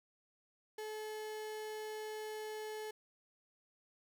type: tone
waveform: 35% pulse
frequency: 430.4 Hz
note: A4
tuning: 38 cents flat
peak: -40 dBFS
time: 0.78-2.91 s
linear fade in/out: 5 ms
effects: none